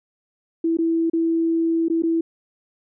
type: tone with dropouts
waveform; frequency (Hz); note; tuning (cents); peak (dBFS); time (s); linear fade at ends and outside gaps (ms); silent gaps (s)
sine; 329.6; E4; 0; -17; 0.64-2.21; 5; 0.771-0.786 / 1.099-1.133 / 1.884-1.899 / 2.023-2.034
effects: none